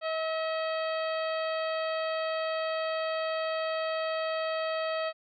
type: harmonic tone with a mistuned harmonic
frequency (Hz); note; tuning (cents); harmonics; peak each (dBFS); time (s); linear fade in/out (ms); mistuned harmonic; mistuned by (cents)
639; D#5; +46; 1 / 2 / 3 / 4 / 5 / 6 / 7; -30 / -36 / -40 / -42 / -44 / -46 / -47; 0.01-5.13; 50; 2; +18
effects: none

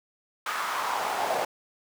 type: noise with high-pass filter sweep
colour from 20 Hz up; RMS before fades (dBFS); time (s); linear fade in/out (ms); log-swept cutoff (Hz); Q
brown; -29; 0.46-1.45; 5; 1300 to 640; 2.8
effects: none

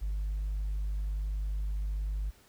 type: tone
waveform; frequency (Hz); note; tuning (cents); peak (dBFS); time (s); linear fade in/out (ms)
sine; 50.6; G#1; -44; -28; 0.01-2.31; 20
effects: tanh soft clip ceiling -28 dBFS + pink hiss -61 dBFS RMS until 2.48 s

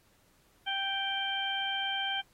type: harmonic tone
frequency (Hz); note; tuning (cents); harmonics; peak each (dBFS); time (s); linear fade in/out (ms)
784; G5; 0; 1 / 2 / 3 / 4; -36 / -36 / -40 / -33; 0.66-2.22; 20
effects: pink hiss -67 dBFS RMS until 2.33 s + AAC 48 kbps

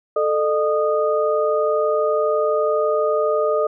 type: tone cluster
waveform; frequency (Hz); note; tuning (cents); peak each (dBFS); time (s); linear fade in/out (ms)
sine; 439 / 607 / 1234; A4 / D#5 / D#6; -4 / -43 / -15; -20 / -19 / -24; 0.16-3.67; 5
effects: none

